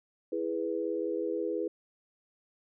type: chord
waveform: sine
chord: E major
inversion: none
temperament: equal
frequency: 329.6 / 415.3 / 493.9 Hz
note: E4 / G#4 / B4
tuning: 0 / 0 / 0 cents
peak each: -34 dBFS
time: 0.32-1.68 s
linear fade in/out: 5 ms
effects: none